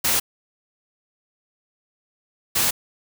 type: noise bursts at uneven times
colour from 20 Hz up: white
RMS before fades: -20 dBFS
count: 2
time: 0.04-0.2 / 2.55-2.71 s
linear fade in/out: 10 ms
effects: none